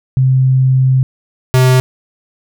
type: tone pair in turn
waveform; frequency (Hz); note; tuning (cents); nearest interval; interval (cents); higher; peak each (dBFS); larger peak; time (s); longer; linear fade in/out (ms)
sine / square; 130.81 / 128.64; C3 / C3; 0 / -29; unison; 29; first; -7; neither; 0.17-1.03 / 1.54-1.8; first; 0
effects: none

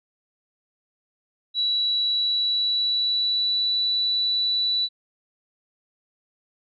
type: tone with pitch glide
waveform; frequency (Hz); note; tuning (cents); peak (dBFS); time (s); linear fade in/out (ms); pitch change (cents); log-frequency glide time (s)
sine; 3923 to 3955; B7 to B7; -12 to +2; -20; 1.54-4.89; 50; +14; 2.1-3.75
effects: none

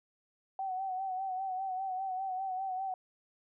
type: tone with vibrato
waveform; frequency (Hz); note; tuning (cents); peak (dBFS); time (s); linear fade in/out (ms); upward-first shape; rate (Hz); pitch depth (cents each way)
sine; 757; F#5; +39; -33; 0.59-2.94; 2; sine; 5; 47
effects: none

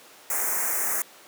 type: band-stop noise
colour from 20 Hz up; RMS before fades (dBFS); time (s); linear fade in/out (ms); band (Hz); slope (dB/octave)
white; -26; 0.3-1.02; 2; 2200 to 6200; 48
effects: pink hiss -49 dBFS RMS until 1.27 s + high-pass 400 Hz 12 dB/octave

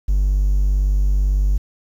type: tone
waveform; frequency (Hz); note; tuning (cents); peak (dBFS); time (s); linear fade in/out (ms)
triangle; 49; G1; 0; -11; 0.08-1.58; 10
effects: tanh soft clip ceiling -7 dBFS + 8-bit

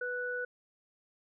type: tone pair together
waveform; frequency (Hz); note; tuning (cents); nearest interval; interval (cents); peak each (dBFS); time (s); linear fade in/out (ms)
sine; 493 / 1480; B4 / F#6; -3 / 0; octave + perfect fifth; 1903; -37 / -35; 0.01-0.45; 5
effects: none

